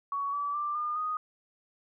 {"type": "tone with pitch steps", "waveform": "sine", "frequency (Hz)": [1122, 1150.9, 1180.5, 1210.9, 1242.1], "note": ["C#6", "D6", "D6", "D#6", "D#6"], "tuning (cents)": [21, -35, 9, -47, -3], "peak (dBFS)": -29, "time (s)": [0.12, 1.17], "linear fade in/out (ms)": 2, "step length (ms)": 210, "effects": []}